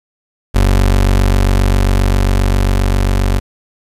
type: tone with level ramp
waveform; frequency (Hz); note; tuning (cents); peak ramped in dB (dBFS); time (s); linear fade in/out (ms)
30% pulse; 47.48; F#1; +45; -5 to -8; 0.54-3.4; 20
effects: resampled to 32000 Hz + 7-bit